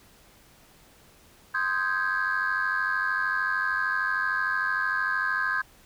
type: chord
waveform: sine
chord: Ab major seventh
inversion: first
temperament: equal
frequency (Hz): 1046.5 / 1244.5 / 1568 / 1661.2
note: C6 / Eb6 / G6 / Ab6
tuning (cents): 0 / 0 / 0 / 0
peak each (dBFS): -31 / -32 / -26 / -28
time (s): 1.54-5.62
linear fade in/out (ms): 10
effects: tanh soft clip ceiling -18 dBFS + pink hiss -56 dBFS RMS until 5.85 s